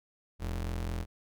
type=ring-modulated tone; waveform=square; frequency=62.8 Hz; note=B1; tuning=30 cents sharp; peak=-30 dBFS; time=0.39-1.06 s; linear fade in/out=50 ms; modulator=22.3 Hz; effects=none